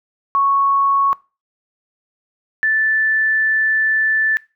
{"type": "tone pair in turn", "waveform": "sine", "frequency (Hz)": [1107, 1757.3], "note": ["C#6", "A6"], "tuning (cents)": [-3, -3], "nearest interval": "minor sixth", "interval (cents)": 800, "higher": "second", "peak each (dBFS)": [-12, -13], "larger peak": "first", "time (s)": [[0.35, 1.13], [2.63, 4.37]], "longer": "second", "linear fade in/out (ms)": 0, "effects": ["noise-tail reverb RT60 0.3 s tail -22 dB re dry"]}